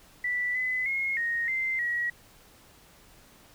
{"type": "tone with pitch steps", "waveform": "sine", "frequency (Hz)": [1969, 2016, 2157, 1866, 2080, 1913], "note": ["B6", "B6", "C#7", "A#6", "C7", "A#6"], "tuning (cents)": [-6, 35, -48, 1, -11, 44], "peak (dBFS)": -26, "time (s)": [0.24, 2.1], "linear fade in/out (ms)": 5, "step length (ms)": 310, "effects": ["pink hiss -56 dBFS RMS until 3.54 s"]}